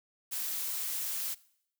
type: noise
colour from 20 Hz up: blue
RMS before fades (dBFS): -35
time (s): 0.31-1.35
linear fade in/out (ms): 20
effects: noise-tail reverb RT60 0.7 s tail -21 dB re dry